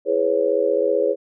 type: chord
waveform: sine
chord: C# minor seventh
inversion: first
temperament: just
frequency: 332.6 / 415.8 / 498.9 / 554.4 Hz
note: E4 / G#4 / B4 / C#5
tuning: +16 / +2 / +17 / 0 cents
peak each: -27 / -21 / -21 / -21 dBFS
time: 0.05-1.16 s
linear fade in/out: 50 ms
effects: none